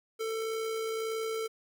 square tone with amplitude modulation, 445.7 Hz, A4, 22 cents sharp, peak -31 dBFS, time 0.19-1.48 s, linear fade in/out 20 ms, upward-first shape sine, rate 61.7 Hz, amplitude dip 30%, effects none

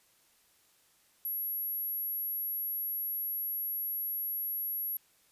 sine tone, 11600 Hz, F#9, 35 cents flat, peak -32 dBFS, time 1.25-4.97 s, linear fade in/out 2 ms, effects white hiss -67 dBFS RMS until 5.31 s + resampled to 32000 Hz

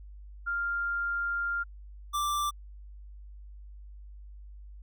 sine / square tone pair in turn, 1396.9 / 1174.6 Hz, F6 / D6, 0 / 0 cents, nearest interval minor third, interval 300 cents, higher first, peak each -28 dBFS, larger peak neither, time 0.46-1.64 / 2.13-2.51 s, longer first, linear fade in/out 20 ms, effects added 50 Hz sine -44 dBFS peak until 4.82 s

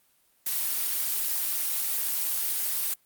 blue noise, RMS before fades -28 dBFS, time 0.46-2.94 s, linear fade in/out 5 ms, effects white hiss -66 dBFS RMS until 3.05 s + Opus 32 kbps

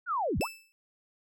sine linear two-way sweep, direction down then up, 1513 to 41.2 to 1513 Hz, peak -27 dBFS, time 0.06-0.48 s, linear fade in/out 50 ms, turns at 0.39 s
sawtooth tone with exponential decay, 2637 Hz, E7, in tune, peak -27 dBFS, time 0.41-0.72 s, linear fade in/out 0 ms, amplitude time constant 67 ms
effects none

